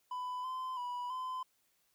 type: tone with pitch steps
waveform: triangle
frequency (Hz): 999 / 1028 / 981 / 1023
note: B5 / C6 / B5 / C6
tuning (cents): +20 / -31 / -12 / -39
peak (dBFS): -35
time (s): 0.11-1.43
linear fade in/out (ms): 5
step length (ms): 330
effects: white hiss -75 dBFS RMS until 1.94 s